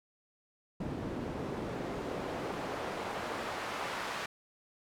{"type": "noise with band-pass filter sweep", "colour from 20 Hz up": "pink", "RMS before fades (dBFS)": -38, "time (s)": [0.8, 4.26], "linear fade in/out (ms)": 5, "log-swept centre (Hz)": [220, 1400], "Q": 0.7, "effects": []}